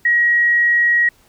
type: tone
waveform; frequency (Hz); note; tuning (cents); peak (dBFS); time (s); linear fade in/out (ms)
sine; 1900; A#6; +33; -11; 0.05-1.09; 5
effects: pink hiss -54 dBFS RMS until 1.28 s